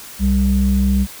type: tone pair together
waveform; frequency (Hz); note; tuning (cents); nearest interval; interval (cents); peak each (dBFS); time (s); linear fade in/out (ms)
sine; 65.34 / 195.8; C2 / G3; -2 / -2; octave + perfect fifth; 1900; -14; 0.19-1.07; 50
effects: tanh soft clip ceiling -7 dBFS + white hiss -36 dBFS RMS until 1.2 s